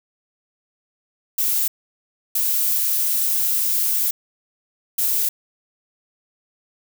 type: noise bursts at uneven times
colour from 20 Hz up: violet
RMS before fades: -20 dBFS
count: 3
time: 1.38-1.68 / 2.35-4.11 / 4.98-5.29 s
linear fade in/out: 5 ms
effects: none